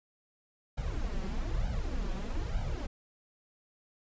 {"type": "noise with flanger", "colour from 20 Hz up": "brown", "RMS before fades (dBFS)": -33, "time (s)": [0.77, 2.87], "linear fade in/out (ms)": 10, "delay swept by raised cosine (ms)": [1.3, 5.3], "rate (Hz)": 1.1, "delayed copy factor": 1, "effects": ["resampled to 16000 Hz"]}